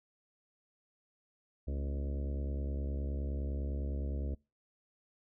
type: harmonic tone with a mistuned harmonic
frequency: 69.8 Hz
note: C#2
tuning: 13 cents sharp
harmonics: 1 / 2 / 3 / 4 / 5 / 6 / 7 / 8 / 9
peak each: -34 / -45 / -47 / -48 / -50 / -53 / -52 / -54 / -56 dBFS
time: 1.67-4.35 s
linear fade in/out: 10 ms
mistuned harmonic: 3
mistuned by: +74 cents
effects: noise-tail reverb RT60 0.3 s tail -25 dB re dry